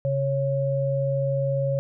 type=tone pair together; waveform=sine; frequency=136.6 / 551 Hz; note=C#3 / C#5; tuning=-25 / -11 cents; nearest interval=2 octaves; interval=2414 cents; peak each=-24 dBFS; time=0.05-1.79 s; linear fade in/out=0 ms; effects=none